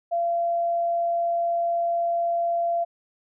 sine tone, 684 Hz, F5, 36 cents flat, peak -21 dBFS, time 0.11-2.85 s, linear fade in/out 20 ms, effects none

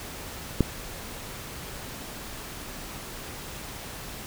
click, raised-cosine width 3 ms, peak -6 dBFS, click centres 0.607 s, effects pink hiss -39 dBFS RMS until 4.26 s

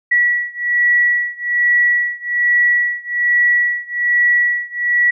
sine beating tone pair, 1937 / 1938.2 Hz, B6 / B6, -34 / -33 cents, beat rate 1.2 Hz, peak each -15 / -16 dBFS, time 0.11-5.11 s, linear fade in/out 10 ms, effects none

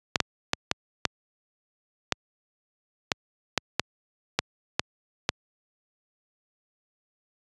clicks, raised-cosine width 0.2 ms, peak -3 dBFS, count 12, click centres 0.158 / 0.203 / 0.534 / 0.714 / 1.053 / 2.123 / 3.118 / 3.577 / 3.796 / 4.39 / 4.795 / 5.291 s, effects high-pass 80 Hz 12 dB/octave + resampled to 22050 Hz

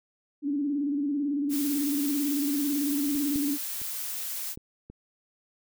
sine tone with vibrato, 286.4 Hz, D4, 43 cents flat, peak -25 dBFS, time 0.42-3.58 s, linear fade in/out 50 ms, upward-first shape square, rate 18 Hz, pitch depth 56 cents each way
blue noise, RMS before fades -34 dBFS, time 1.49-4.56 s, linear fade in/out 50 ms
clicks, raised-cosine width 3 ms, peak -33 / -24 / -34 / -27 / -31 dBFS, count 5, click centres 3.155 / 3.359 / 3.817 / 4.575 / 4.9 s
effects none

